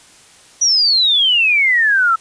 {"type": "exponential sweep", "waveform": "sine", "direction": "down", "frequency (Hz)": [5920, 1300], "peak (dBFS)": -10, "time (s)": [0.61, 2.16], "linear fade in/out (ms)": 10, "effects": ["white hiss -45 dBFS RMS until 2.2 s", "resampled to 22050 Hz"]}